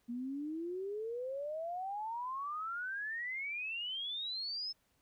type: exponential sweep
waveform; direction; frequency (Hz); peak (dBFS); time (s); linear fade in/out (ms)
sine; up; 233.1 to 5274; -37; 0.08-4.73; 20
effects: pink hiss -75 dBFS RMS until 5.01 s